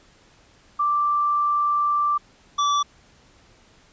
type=tone pair in turn; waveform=sine / square; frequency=1174.7 / 1157.9 Hz; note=D6 / D6; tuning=0 / -25 cents; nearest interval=unison; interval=25 cents; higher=first; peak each=-18 / -19 dBFS; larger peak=first; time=0.79-2.18 / 2.58-2.83 s; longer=first; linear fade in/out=10 ms; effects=pink hiss -55 dBFS RMS until 3.92 s + resampled to 16000 Hz